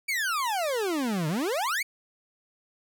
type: exponential two-way sweep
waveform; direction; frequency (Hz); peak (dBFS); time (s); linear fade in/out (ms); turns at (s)
40% pulse; down then up; 2349 to 146.83 to 2349; -25; 0.08-1.83; 10; 1.28
effects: none